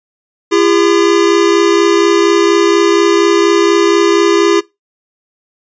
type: tone pair together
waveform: square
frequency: 339.4 / 403.6 Hz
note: F4 / G#4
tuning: -49 / -49 cents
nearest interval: minor third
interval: 300 cents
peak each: -11 dBFS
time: 0.51-4.61 s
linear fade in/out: 20 ms
effects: noise-tail reverb RT60 0.2 s tail -21 dB re dry + resampled to 16000 Hz